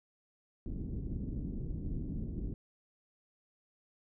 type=low-pass noise; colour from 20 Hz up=pink; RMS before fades=-38 dBFS; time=0.66-2.54 s; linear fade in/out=2 ms; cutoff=300 Hz; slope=24 dB/octave; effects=none